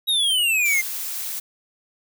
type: exponential sweep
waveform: square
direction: down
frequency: 3842 to 2072 Hz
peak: -18 dBFS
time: 0.07-0.82 s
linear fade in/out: 20 ms
type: noise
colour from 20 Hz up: blue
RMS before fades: -29 dBFS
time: 0.65-1.4 s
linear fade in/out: 10 ms
effects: none